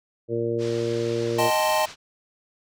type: harmonic tone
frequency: 116.54 Hz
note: A#2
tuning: in tune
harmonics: 1 / 2 / 3 / 4 / 5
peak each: -31 / -34 / -27 / -26 / -34 dBFS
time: 0.28-1.51 s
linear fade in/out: 50 ms
type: low-pass noise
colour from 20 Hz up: white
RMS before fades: -41 dBFS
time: 0.58-1.96 s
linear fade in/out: 50 ms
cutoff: 5700 Hz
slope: 24 dB/octave
type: chord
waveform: square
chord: A half-diminished seventh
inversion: second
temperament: equal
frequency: 622.3 / 784 / 880 / 1046.5 Hz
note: Eb5 / G5 / A5 / C6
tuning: 0 / 0 / 0 / 0 cents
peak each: -24 / -29 / -25 / -29 dBFS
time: 1.38-1.86 s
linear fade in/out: 10 ms
effects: none